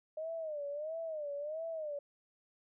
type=tone with vibrato; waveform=sine; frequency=613 Hz; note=D#5; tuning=26 cents flat; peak=-37 dBFS; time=0.17-1.99 s; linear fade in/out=5 ms; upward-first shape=sine; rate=1.5 Hz; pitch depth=130 cents each way; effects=none

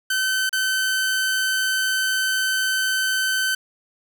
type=tone with dropouts; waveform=sawtooth; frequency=1532 Hz; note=G6; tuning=40 cents flat; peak=-16 dBFS; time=0.1-3.55 s; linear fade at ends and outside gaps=5 ms; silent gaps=0.494-0.528 s; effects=none

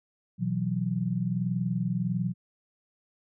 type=chord; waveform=sine; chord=B suspended fourth; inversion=none; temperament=equal; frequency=123.47 / 164.81 / 185 Hz; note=B2 / E3 / F#3; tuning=0 / 0 / 0 cents; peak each=-31 / -31 / -29 dBFS; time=0.38-2.34 s; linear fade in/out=50 ms; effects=none

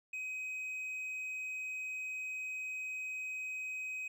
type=tone with hard clipping; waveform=sine; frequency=2524 Hz; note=D#7; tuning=24 cents sharp; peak=-39 dBFS; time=0.13-4.08 s; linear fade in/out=5 ms; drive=3 dB; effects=none

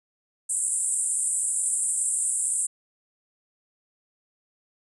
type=band-pass noise; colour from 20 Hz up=white; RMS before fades=-26 dBFS; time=0.49-2.67 s; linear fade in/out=10 ms; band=7700 to 9700 Hz; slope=96 dB/octave; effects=none

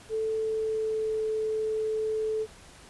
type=tone with pitch glide; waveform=sine; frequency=440 to 435.7 Hz; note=A4 to A4; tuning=0 to -17 cents; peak=-26 dBFS; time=0.09-2.47 s; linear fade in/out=50 ms; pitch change=-17 cents; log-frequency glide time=0.38-1.31 s; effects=pink hiss -51 dBFS RMS until 2.89 s + resampled to 24000 Hz

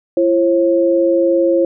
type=tone pair together; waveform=sine; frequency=339.1 / 538.3 Hz; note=E4 / C5; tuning=+49 / +49 cents; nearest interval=minor sixth; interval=800 cents; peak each=-13 dBFS; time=0.17-1.65 s; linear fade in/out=2 ms; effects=none

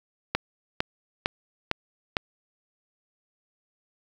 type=click train; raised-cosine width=0.3 ms; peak=-7 dBFS; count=5; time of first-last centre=0.35-2.168 s; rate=2.2 Hz; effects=7-bit

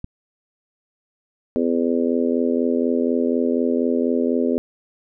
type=click; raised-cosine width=5 ms; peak=-17 dBFS; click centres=0.044 s
type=harmonic tone; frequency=84.1 Hz; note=E2; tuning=35 cents sharp; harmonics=3 / 4 / 5 / 6 / 7; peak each=-20 / -25 / -23 / -26 / -29 dBFS; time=1.56-4.58 s; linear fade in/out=0 ms
effects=none

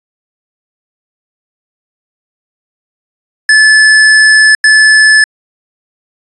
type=tone bursts at uneven times; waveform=square; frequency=1733 Hz; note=A6; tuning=27 cents flat; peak=-3 dBFS; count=2; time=3.49-4.55 / 4.64-5.24 s; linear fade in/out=2 ms; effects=resampled to 24000 Hz

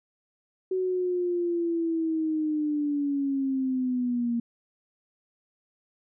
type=linear sweep; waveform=sine; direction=down; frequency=375.2 to 233.1 Hz; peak=-24 dBFS; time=0.71-4.4 s; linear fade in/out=5 ms; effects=none

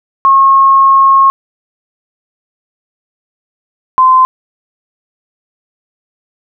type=tone pair in turn; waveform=sine; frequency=1085 / 1034.1 Hz; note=C#6 / C6; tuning=-37 / -21 cents; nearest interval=minor second; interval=84 cents; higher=first; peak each=-3 dBFS; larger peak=neither; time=0.25-1.3 / 3.98-4.25 s; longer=first; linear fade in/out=0 ms; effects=none

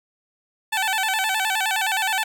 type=tone with vibrato; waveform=15% pulse; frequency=818 Hz; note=G#5; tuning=26 cents flat; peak=-14 dBFS; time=0.72-2.24 s; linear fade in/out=10 ms; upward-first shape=square; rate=9.6 Hz; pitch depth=120 cents each way; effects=none

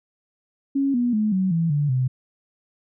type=tone with pitch steps; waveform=sine; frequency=275.5 / 242.6 / 213.7 / 188.17 / 165.72 / 145.94 / 128.53 Hz; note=C#4 / B3 / G#3 / F#3 / E3 / D3 / C3; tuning=-11 / -31 / +50 / +29 / +9 / -11 / -30 cents; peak=-18 dBFS; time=0.75-2.08 s; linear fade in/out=10 ms; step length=190 ms; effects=none

